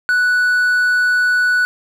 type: tone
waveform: triangle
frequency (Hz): 1480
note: F#6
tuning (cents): 0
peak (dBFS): -10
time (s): 0.09-1.65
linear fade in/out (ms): 0
effects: none